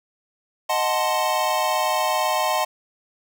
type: chord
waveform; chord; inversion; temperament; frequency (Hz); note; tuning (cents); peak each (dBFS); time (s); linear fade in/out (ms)
square; D# diminished seventh; none; equal; 622.3 / 740 / 880 / 1046.5; D#5 / F#5 / A5 / C6; 0 / 0 / 0 / 0; -26; 0.69-2.65; 10
effects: none